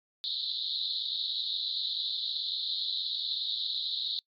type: band-pass noise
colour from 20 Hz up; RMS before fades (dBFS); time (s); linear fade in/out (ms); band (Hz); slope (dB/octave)
white; -33; 0.24-4.19; 0; 3600 to 4200; 96
effects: noise-tail reverb RT60 0.1 s tail -25 dB re dry + MP3 96 kbps